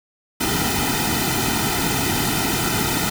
pink noise with comb filter, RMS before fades -21 dBFS, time 0.4-3.1 s, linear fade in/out 10 ms, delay 1.8 ms, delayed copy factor -0.95, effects none

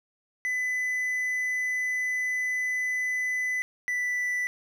triangle tone pair in turn, 2004 / 1979.8 Hz, B6 / B6, +25 / +4 cents, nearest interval unison, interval 21 cents, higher first, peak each -24 dBFS, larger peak neither, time 0.45-3.62 / 3.88-4.47 s, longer first, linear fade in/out 0 ms, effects none

